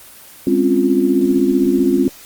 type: chord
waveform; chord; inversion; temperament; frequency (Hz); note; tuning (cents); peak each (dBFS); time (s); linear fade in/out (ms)
sine; Db major seventh; second; equal with one note detuned; 203.3 / 261.6 / 277.2 / 349.2; Ab3 / C4 / Db4 / F4; -37 / 0 / 0 / 0; -20 / -16 / -17 / -16; 0.47-2.08; 2
effects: white hiss -40 dBFS RMS until 2.25 s + Opus 24 kbps